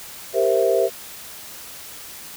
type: chord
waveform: sine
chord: C dominant seventh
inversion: second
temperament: equal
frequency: 392 / 466.2 / 523.3 / 659.3 Hz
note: G4 / Bb4 / C5 / E5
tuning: 0 / 0 / 0 / 0 cents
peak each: -21 dBFS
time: 0.33-0.9 s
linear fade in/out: 50 ms
effects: white hiss -38 dBFS RMS until 2.36 s